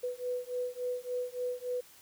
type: beating tone pair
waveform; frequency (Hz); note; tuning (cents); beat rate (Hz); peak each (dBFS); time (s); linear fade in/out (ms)
sine; 494.1 / 497.6; B4 / B4; +1 / +13; 3.5; -36 / -36; 0.03-1.81; 10
effects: white hiss -57 dBFS RMS until 2.01 s